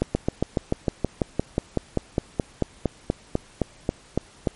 slowing click train, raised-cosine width 2 ms, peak -7 dBFS, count 23, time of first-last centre 0.02-4.472 s, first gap 130 ms, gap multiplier 1.04, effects pink hiss -51 dBFS RMS until 4.55 s + MP3 48 kbps

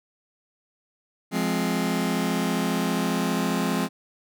sawtooth chord, F minor, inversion none, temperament just, 174.61 / 209.5 / 261.9 Hz, F3 / Ab3 / C4, 0 / +15 / +2 cents, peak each -23 dBFS, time 1.31-3.89 s, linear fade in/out 50 ms, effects none

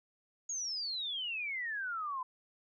sine exponential sweep, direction down, 6760 to 1000 Hz, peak -35 dBFS, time 0.49-2.23 s, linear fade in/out 5 ms, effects none

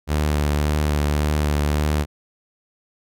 sawtooth tone with vibrato, 74.4 Hz, D2, 23 cents sharp, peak -14 dBFS, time 0.07-2.06 s, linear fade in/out 50 ms, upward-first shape sine, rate 1.8 Hz, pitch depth 24 cents each way, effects none

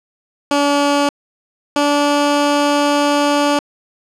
15% pulse tone pair in turn, 286.5 / 289.7 Hz, D4 / D4, -43 / -24 cents, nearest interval unison, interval 19 cents, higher second, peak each -6 dBFS, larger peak neither, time 0.51-1.09 / 1.76-3.59 s, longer second, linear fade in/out 2 ms, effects low-pass 8000 Hz 12 dB/octave

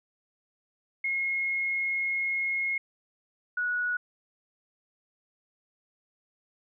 sine tone pair in turn, 2159 / 1464.1 Hz, C#7 / F#6, -46 / -19 cents, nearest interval perfect fifth, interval 673 cents, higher first, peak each -26 dBFS, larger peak neither, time 1.04-2.78 / 3.57-3.97 s, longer first, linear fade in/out 5 ms, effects none

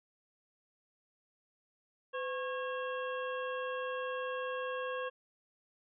harmonic tone with a mistuned harmonic, 545 Hz, C#5, 29 cents flat, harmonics 1 / 2 / 3 / 5 / 6, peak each -37 / -41 / -43 / -48 / -52 dBFS, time 2.13-5.1 s, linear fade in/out 20 ms, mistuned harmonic 1, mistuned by -120 cents, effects none

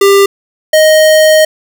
square tone pair in turn, 396.8 / 623.5 Hz, G4 / D#5, +21 / +3 cents, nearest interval minor sixth, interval 782 cents, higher second, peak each -4 dBFS, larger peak neither, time 0.01-0.26 / 0.73-1.45 s, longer second, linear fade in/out 5 ms, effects none

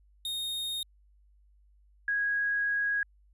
45% pulse / sine tone pair in turn, 3707 / 1651.3 Hz, A#7 / G#6, -10 / -10 cents, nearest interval octave + major second, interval 1400 cents, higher first, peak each -32 / -26 dBFS, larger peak second, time 0.25-0.83 / 2.08-3.03 s, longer second, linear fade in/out 2 ms, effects added 50 Hz sine -59 dBFS peak until 3.33 s + resampled to 32000 Hz

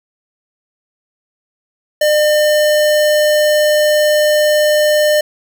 square tone, 603 Hz, D5, 46 cents sharp, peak -10 dBFS, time 2.01-5.21 s, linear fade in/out 5 ms, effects none

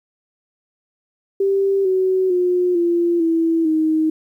sine tone with pitch steps, 392 / 375.2 / 359.1 / 343.6 / 328.9 / 314.7 Hz, G4 / F#4 / F4 / F4 / E4 / D#4, 0 / +24 / +48 / -28 / -4 / +20 cents, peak -14 dBFS, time 1.4-4.1 s, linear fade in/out 5 ms, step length 450 ms, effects 9-bit

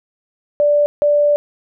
sine tone bursts at uneven times, 586 Hz, D5, 4 cents flat, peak -10 dBFS, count 2, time 0.6-0.86 / 1.02-1.36 s, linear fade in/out 0 ms, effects none

